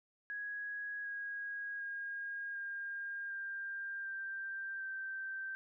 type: tone with pitch steps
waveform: sine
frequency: 1661.2 / 1644 / 1627 / 1610.2 / 1593.5 / 1577 / 1560.7 Hz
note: G#6 / G#6 / G#6 / G6 / G6 / G6 / G6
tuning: 0 / -18 / -36 / +46 / +28 / +10 / -8 cents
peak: -39 dBFS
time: 0.3-5.55 s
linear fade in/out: 0 ms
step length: 750 ms
effects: none